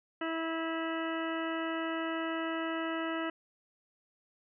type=harmonic tone; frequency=326.1 Hz; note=E4; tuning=19 cents flat; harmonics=1 / 2 / 3 / 4 / 5 / 6 / 8 / 9; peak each=-35 / -39 / -44 / -40 / -43 / -43 / -48 / -47 dBFS; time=0.21-3.3 s; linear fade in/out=5 ms; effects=none